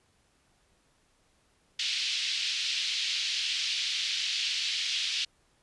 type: band-pass noise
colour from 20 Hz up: pink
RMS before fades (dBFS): -31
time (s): 1.79-5.25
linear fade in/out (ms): 5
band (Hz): 2800 to 4900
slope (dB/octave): 24
effects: pink hiss -68 dBFS RMS until 5.62 s + resampled to 24000 Hz